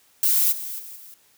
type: noise with level steps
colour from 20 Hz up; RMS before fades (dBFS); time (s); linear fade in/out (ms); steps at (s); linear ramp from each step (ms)
violet; -19 / -32 / -39 / -44; 0.23-1.14; 0; 0.51 / 0.78 / 0.95; 20
effects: white hiss -59 dBFS RMS until 1.37 s + high-pass 60 Hz 12 dB/octave